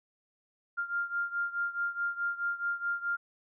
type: beating tone pair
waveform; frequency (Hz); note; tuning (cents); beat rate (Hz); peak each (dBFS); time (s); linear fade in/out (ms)
sine; 1396.9 / 1401.6; F6 / F6; 0 / +6; 4.7; -32 / -35; 0.77-3.17; 20
effects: none